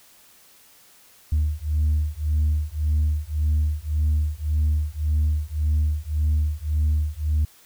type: beating tone pair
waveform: sine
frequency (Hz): 75.1 / 76.9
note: D2 / D#2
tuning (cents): +39 / -20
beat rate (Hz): 1.8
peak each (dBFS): -21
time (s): 1.32-7.45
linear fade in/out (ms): 5
effects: tanh soft clip ceiling -15 dBFS + white hiss -53 dBFS RMS until 7.65 s